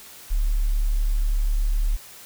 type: tone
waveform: sine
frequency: 35.99 Hz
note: D1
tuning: 34 cents flat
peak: -18 dBFS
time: 0.3-1.97 s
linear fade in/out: 20 ms
effects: white hiss -44 dBFS RMS until 2.25 s